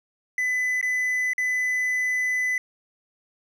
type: tone with dropouts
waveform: triangle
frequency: 2004 Hz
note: B6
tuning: 25 cents sharp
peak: -20 dBFS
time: 0.38-2.58 s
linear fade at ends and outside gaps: 2 ms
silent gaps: 0.813-0.827 / 1.334-1.38 s
effects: none